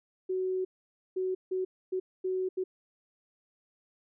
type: tone bursts at uneven times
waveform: sine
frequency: 372.9 Hz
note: F#4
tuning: 14 cents sharp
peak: -28 dBFS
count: 6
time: 0.29-0.65 / 1.16-1.35 / 1.51-1.65 / 1.92-2 / 2.24-2.49 / 2.57-2.64 s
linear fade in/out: 10 ms
effects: none